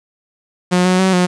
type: tone with pitch steps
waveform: sawtooth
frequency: 179.8 / 183.6 / 188.9 / 180.1 Hz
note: F#3 / F#3 / F#3 / F#3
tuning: -49 / -13 / +36 / -46 cents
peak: -7 dBFS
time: 0.71-1.27 s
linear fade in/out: 20 ms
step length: 140 ms
effects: resampled to 22050 Hz + 8-bit